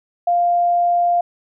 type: tone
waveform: sine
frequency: 698.5 Hz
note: F5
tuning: in tune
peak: -13 dBFS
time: 0.27-1.21 s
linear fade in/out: 5 ms
effects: none